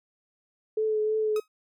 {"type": "tone with vibrato", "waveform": "sine", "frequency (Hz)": 431.8, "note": "A4", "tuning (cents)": -33, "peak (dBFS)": -23, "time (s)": [0.77, 1.4], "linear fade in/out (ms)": 5, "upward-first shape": "triangle", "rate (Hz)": 3.1, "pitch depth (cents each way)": 22}
{"type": "tone with exponential decay", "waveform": "sawtooth", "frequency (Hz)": 1267, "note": "D#6", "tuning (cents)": 31, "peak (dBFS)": -30, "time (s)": [1.36, 1.48], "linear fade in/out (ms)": 2, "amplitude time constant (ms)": 24}
{"effects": []}